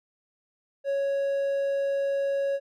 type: tone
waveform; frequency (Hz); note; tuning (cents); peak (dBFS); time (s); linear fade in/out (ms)
triangle; 554.4; C#5; 0; -22; 0.84-2.6; 50
effects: none